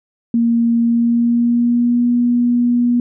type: tone with pitch glide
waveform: sine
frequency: 233.1 to 241.5 Hz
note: A#3 to B3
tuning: 0 to -39 cents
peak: -11 dBFS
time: 0.34-3 s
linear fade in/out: 2 ms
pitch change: +61 cents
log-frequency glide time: 0.8-2.07 s
effects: none